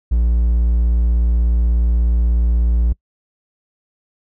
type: tone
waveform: triangle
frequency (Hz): 58.27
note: A#1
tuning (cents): 0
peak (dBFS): -10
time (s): 0.11-2.93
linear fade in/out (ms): 10
effects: noise-tail reverb RT60 0.1 s tail -25 dB re dry